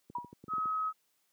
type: clicks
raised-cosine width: 3 ms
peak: -34 dBFS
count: 9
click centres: 0.1 / 0.184 / 0.246 / 0.329 / 0.44 / 0.482 / 0.536 / 0.582 / 0.657 s
type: tone with exponential decay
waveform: sine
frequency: 966 Hz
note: B5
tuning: 39 cents flat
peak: -30 dBFS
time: 0.15-0.34 s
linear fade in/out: 5 ms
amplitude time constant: 41 ms
type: tone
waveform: sine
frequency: 1275 Hz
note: D#6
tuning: 42 cents sharp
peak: -30 dBFS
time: 0.48-0.93 s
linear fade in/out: 50 ms
effects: white hiss -75 dBFS RMS until 1.32 s + high-pass 150 Hz 12 dB/octave